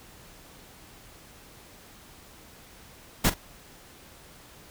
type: noise with echo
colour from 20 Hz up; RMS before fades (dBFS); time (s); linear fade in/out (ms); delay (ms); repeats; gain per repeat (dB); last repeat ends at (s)
pink; -21; 3.24-3.3; 10; 44; 1; -15; 3.344
effects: pink hiss -51 dBFS RMS until 4.7 s